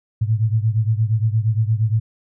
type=beating tone pair; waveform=sine; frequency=107.7 / 116.3 Hz; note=A2 / A#2; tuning=-37 / -4 cents; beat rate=8.6 Hz; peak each=-17 / -20 dBFS; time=0.21-2 s; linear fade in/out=10 ms; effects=none